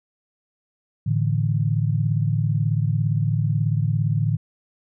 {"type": "chord", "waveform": "sine", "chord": "A suspended fourth", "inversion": "none", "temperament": "equal", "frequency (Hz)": [110, 146.83, 164.81], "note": ["A2", "D3", "E3"], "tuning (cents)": [0, 0, 0], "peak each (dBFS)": [-21, -22, -27], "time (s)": [1.06, 4.37], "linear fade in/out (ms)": 10, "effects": []}